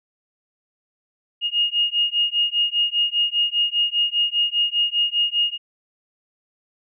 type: beating tone pair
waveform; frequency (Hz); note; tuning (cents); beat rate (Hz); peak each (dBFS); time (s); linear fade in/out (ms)
sine; 2852 / 2857; F7 / F7; +36 / +39; 5; -21; 1.41-5.58; 50
effects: none